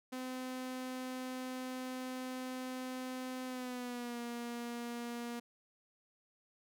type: tone with pitch glide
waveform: sawtooth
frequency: 256.2 to 237.7 Hz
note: C4 to A#3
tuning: -36 to +34 cents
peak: -36 dBFS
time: 0.12-5.4 s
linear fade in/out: 10 ms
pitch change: -130 cents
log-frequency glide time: 3.46-4.19 s
effects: none